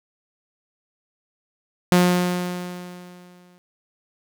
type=tone with exponential decay; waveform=sawtooth; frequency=178.7 Hz; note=F3; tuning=40 cents sharp; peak=-8 dBFS; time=1.92-3.58 s; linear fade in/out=0 ms; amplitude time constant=360 ms; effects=none